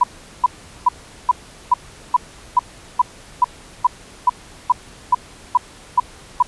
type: tone bursts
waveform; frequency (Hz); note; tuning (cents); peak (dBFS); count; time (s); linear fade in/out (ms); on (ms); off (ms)
sine; 987.8; B5; 0; -8; 16; 0.01-6.426; 5; 26; 400
effects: pink hiss -42 dBFS RMS until 6.47 s + resampled to 24000 Hz